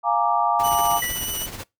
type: chord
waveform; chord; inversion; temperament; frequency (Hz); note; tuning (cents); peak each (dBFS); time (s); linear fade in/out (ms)
sine; Bb dominant seventh; second; equal; 698.5 / 830.6 / 932.3 / 1174.7; F5 / Ab5 / Bb5 / D6; 0 / 0 / 0 / 0; -23; 0.03-1.01; 50
type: noise with tremolo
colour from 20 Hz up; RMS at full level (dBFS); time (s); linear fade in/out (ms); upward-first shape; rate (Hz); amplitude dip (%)
pink; -32; 0.59-1.64; 10; triangle; 16; 65
type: tone with vibrato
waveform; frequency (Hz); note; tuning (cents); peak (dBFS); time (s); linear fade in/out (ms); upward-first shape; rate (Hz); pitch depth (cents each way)
5% pulse; 2960; F#7; 0; -18; 0.63-1.47; 20; triangle; 6.3; 14
type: tone with exponential decay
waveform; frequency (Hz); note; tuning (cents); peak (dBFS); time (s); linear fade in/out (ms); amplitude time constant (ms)
sine; 1960; B6; -14; -22; 1.02-1.35; 5; 70
effects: noise-tail reverb RT60 0.2 s tail -23 dB re dry